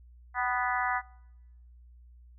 harmonic tone with a mistuned harmonic, 246.9 Hz, B3, in tune, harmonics 3 / 4 / 5 / 6 / 7 / 8, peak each -32 / -33 / -34 / -35 / -35 / -36 dBFS, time 0.34-1.02 s, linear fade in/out 50 ms, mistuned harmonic 3, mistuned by +29 cents, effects noise-tail reverb RT60 1.0 s tail -26 dB re dry + added 60 Hz sine -51 dBFS peak until 2.38 s

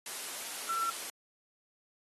sine tone in noise, 1348 Hz, E6, 38 cents sharp, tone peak -30 dBFS, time 0.69-0.9 s, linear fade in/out 2 ms, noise white, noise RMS -40 dBFS, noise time 0.06-1.1 s, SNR +7 dB, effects high-pass 300 Hz 12 dB/octave + AAC 32 kbps

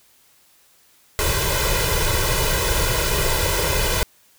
pink noise with comb filter, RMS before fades -20 dBFS, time 1.19-4.03 s, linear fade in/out 0 ms, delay 2 ms, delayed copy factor +0.95, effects white hiss -56 dBFS RMS until 4.38 s

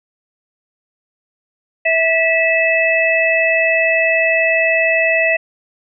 harmonic tone, 653 Hz, E5, 17 cents flat, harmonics 1 / 3 / 4, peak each -16 / -16 / -16 dBFS, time 1.85-5.37 s, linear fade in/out 10 ms, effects none

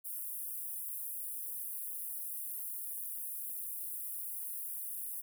pink high-pass noise, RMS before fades -41 dBFS, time 0.04-5.22 s, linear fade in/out 20 ms, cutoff 10000 Hz, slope 48 dB/octave, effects none

